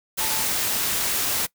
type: tone in noise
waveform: sine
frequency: 880 Hz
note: A5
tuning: in tune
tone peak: -33 dBFS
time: 0.19-0.44 s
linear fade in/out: 20 ms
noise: white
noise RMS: -24 dBFS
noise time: 0.17-1.47 s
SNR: -12 dB
effects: noise-tail reverb RT60 0.1 s tail -21 dB re dry